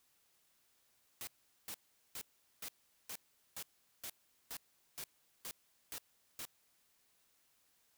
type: noise bursts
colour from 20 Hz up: white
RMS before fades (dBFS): -45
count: 12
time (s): 1.21-6.452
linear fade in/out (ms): 0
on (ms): 61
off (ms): 410
effects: white hiss -74 dBFS RMS until 7.97 s

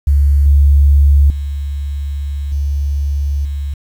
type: tone with level steps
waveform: sine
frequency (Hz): 71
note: C#2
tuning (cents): +42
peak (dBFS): -7 / -5 / -17 / -13 / -17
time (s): 0.07-3.74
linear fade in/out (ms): 5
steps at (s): 0.46 / 1.3 / 2.52 / 3.45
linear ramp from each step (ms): 2
effects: 7-bit

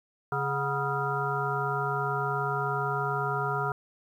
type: harmonic tone with a mistuned harmonic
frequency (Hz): 138.59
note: C#3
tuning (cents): 0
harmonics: 1 / 3 / 5 / 7 / 9 / 10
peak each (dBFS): -33 / -34 / -34 / -34 / -34 / -33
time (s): 0.32-3.72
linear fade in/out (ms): 2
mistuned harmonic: 5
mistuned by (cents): +96
effects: 10-bit

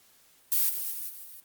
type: noise with level steps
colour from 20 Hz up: violet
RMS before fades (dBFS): -24 / -32 / -36 / -43 / -46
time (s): 0.52-1.4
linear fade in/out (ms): 0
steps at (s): 0.68 / 0.91 / 1.08 / 1.23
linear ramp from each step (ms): 20
effects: white hiss -61 dBFS RMS until 1.44 s + Opus 48 kbps

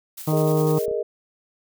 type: noise with tremolo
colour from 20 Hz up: blue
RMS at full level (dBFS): -35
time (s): 0.17-0.86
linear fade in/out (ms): 10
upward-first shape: square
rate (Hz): 10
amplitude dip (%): 40
type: harmonic tone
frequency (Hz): 155.2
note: D#3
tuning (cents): -4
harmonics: 1 / 2 / 3 / 4 / 5 / 6 / 7 / 8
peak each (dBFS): -20 / -26 / -30 / -32 / -34 / -36 / -37 / -38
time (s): 0.27-0.79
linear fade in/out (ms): 10
type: chord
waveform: sine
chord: Ab suspended second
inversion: none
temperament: equal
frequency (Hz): 415.3 / 466.2 / 622.3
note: Ab4 / Bb4 / Eb5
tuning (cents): 0 / 0 / 0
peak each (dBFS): -26 / -25 / -29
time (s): 0.32-1.03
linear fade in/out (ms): 10
type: clicks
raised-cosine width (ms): 2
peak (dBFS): -23 / -28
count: 2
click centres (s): 0.882 / 0.913
effects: none

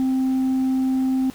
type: tone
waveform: sine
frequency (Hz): 261.6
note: C4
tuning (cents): 0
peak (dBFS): -15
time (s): 0-1.3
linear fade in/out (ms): 0
effects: tanh soft clip ceiling -17 dBFS + pink hiss -45 dBFS RMS until 1.34 s

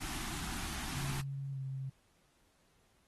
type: band-stop noise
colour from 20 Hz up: pink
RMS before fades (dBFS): -41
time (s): 0-1.22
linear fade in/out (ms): 20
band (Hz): 360 to 710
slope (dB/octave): 48
type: tone with pitch glide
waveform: sine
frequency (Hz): 137.5 to 133.89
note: C#3 to C3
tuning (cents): -14 to +40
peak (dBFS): -37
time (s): 0.94-1.9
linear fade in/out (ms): 10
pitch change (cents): -46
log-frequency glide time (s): 1.51-1.59
effects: pink hiss -72 dBFS RMS until 3.07 s + AAC 32 kbps

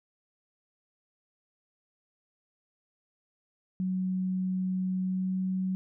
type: tone with pitch glide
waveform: sine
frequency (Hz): 185.8 to 187.2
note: F#3 to F#3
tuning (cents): +7 to +20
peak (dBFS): -27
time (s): 3.8-5.75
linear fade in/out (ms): 0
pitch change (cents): +13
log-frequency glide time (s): 5.01-5.39
effects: none

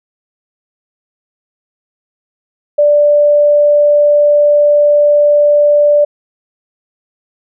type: tone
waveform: sine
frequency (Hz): 587.3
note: D5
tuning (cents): 0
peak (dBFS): -5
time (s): 2.78-6.05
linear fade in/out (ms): 10
effects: none

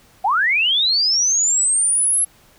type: linear sweep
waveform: sine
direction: up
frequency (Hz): 710 to 11175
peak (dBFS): -14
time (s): 0.24-2.25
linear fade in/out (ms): 10
effects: pink hiss -52 dBFS RMS until 2.58 s

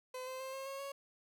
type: tone with pitch steps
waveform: 30% pulse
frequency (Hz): 510 / 518.6 / 527.4 / 536.3 / 545.3 / 554.6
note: C5 / C5 / C5 / C5 / C#5 / C#5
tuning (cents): -44 / -15 / +14 / +43 / -29 / +1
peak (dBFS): -39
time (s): 0.14-0.92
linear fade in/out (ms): 5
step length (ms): 130
effects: none

